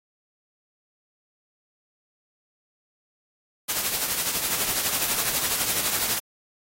white noise with tremolo, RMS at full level -23 dBFS, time 3.68-6.2 s, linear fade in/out 20 ms, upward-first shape triangle, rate 12 Hz, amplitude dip 55%, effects AAC 48 kbps

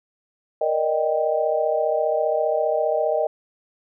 sine chord, Eb major seventh, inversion second, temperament equal, 466.2 / 587.3 / 622.3 / 784 Hz, Bb4 / D5 / Eb5 / G5, 0 / 0 / 0 / 0 cents, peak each -25 / -27 / -21 / -27 dBFS, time 0.61-3.27 s, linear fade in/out 5 ms, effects none

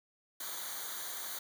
white noise with comb filter, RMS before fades -41 dBFS, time 0.4-1.39 s, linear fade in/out 5 ms, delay 0.38 ms, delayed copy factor -0.85, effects none

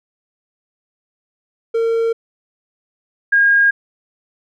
triangle / sine tone pair in turn, 457 / 1625.3 Hz, A#4 / G#6, -34 / -38 cents, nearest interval octave + minor seventh, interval 2196 cents, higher second, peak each -12 / -9 dBFS, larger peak second, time 1.74-2.13 / 3.32-3.71 s, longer neither, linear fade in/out 10 ms, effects none

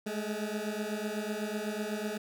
20% pulse beating tone pair, 207.7 / 215.7 Hz, G#3 / A3, 0 / -34 cents, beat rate 8 Hz, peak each -31 dBFS, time 0.06-2.18 s, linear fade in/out 10 ms, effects none

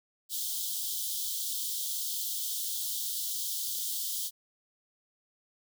white high-pass noise, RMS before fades -34 dBFS, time 0.29-4.31 s, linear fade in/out 50 ms, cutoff 3100 Hz, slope 96 dB/octave, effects none

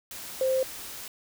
sine tone in noise, 523.3 Hz, C5, in tune, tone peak -22 dBFS, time 0.41-0.63 s, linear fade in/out 2 ms, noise white, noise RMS -40 dBFS, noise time 0.11-1.08 s, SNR +15 dB, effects none

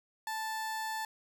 30% pulse tone, 880 Hz, A5, in tune, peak -32 dBFS, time 0.27-1.05 s, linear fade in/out 2 ms, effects none

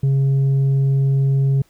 sine tone with tanh clipping, 136.5 Hz, C#3, 26 cents flat, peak -14 dBFS, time 0.03-1.62 s, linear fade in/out 5 ms, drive 3 dB, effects pink hiss -58 dBFS RMS until 1.69 s

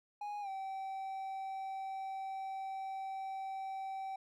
triangle tone with pitch glide, 827 to 771.6 Hz, G#5 to G5, -8 to -28 cents, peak -37 dBFS, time 0.21-4.16 s, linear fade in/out 5 ms, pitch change -120 cents, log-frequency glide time 0.41-0.49 s, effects none

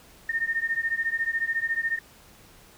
sine beating tone pair, 1818 / 1832 Hz, A#6 / A#6, -44 / -31 cents, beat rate 14 Hz, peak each -28 / -27 dBFS, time 0.29-1.99 s, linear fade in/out 5 ms, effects pink hiss -53 dBFS RMS until 2.77 s

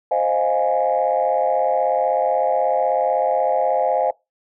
sine chord, F minor seventh, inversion second, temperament equal, 523.3 / 622.3 / 698.5 / 830.6 Hz, C5 / Eb5 / F5 / Ab5, 0 / 0 / 0 / 0 cents, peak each -21 dBFS, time 0.11-4.11 s, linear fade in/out 5 ms, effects noise-tail reverb RT60 0.2 s tail -22 dB re dry + tanh soft clip ceiling -8 dBFS

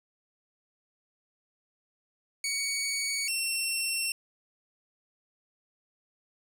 15% pulse tone pair in turn, 2244 / 2712 Hz, C#7 / E7, +21 / +49 cents, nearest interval minor third, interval 328 cents, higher second, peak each -22 / -21 dBFS, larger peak second, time 2.44-3.28 / 3.28-4.12 s, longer neither, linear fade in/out 2 ms, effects none

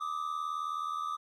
triangle tone pair together, 1181 / 1260.2 Hz, D6 / D#6, +9 / +22 cents, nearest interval minor second, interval 113 cents, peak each -33 / -35 dBFS, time 0-1.17 s, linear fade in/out 20 ms, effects none

